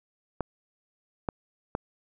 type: clicks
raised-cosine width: 1 ms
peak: -14 dBFS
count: 3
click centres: 0.407 / 1.288 / 1.751 s
effects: none